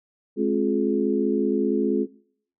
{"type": "harmonic tone with a mistuned harmonic", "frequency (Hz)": 70.6, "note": "C#2", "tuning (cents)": 32, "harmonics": [3, 4, 5, 6], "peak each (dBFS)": [-25, -25, -25, -25], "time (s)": [0.36, 2.07], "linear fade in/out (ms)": 50, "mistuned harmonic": 4, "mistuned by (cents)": -98, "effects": ["noise-tail reverb RT60 0.6 s tail -21 dB re dry"]}